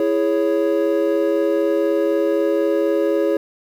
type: chord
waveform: triangle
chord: C# minor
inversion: first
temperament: equal with one note detuned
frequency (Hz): 331.3 / 415.3 / 554.4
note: E4 / G#4 / C#5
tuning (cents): +9 / 0 / 0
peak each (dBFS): -18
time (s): 0-3.37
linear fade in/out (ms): 2
effects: 8-bit